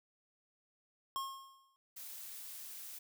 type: tone with exponential decay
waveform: square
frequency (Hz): 1079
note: C#6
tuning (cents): -47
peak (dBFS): -35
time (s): 1.16-1.76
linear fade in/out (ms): 0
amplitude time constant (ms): 130
type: noise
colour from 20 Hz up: blue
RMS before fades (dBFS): -48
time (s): 1.96-2.99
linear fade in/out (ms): 10
effects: none